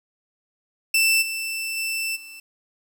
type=tone with level steps; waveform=sawtooth; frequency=2664 Hz; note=E7; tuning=18 cents sharp; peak=-13 / -23 / -21 / -36 dBFS; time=0.94-2.4 s; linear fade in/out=5 ms; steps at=1.21 / 1.76 / 2.15 s; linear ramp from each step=20 ms; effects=9-bit